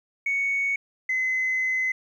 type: tone pair in turn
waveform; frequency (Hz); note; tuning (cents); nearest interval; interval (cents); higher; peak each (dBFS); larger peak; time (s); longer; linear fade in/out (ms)
sine; 2224 / 2040; C#7 / C7; +5 / -44; minor second; 149; first; -21; neither; 0.26-0.76 / 1.09-1.92; second; 5
effects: tanh soft clip ceiling -18 dBFS + 10-bit